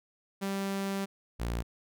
sawtooth tone pair in turn, 196 / 58.27 Hz, G3 / A#1, 0 / 0 cents, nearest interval octave + major sixth, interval 2100 cents, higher first, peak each -27 dBFS, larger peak neither, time 0.41-1.06 / 1.39-1.63 s, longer first, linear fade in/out 20 ms, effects none

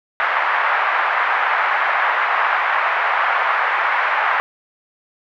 pink band-pass noise, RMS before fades -18 dBFS, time 0.2-4.4 s, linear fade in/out 0 ms, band 830 to 2000 Hz, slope 24 dB/octave, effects none

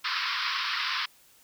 pink band-pass noise, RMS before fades -30 dBFS, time 0.04-1.06 s, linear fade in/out 10 ms, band 1000 to 5300 Hz, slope 96 dB/octave, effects white hiss -59 dBFS RMS until 1.43 s

